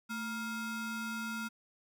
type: ring-modulated tone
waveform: square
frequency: 587.3 Hz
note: D5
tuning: in tune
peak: -34 dBFS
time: 0.09-1.49 s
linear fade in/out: 20 ms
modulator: 810 Hz
effects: none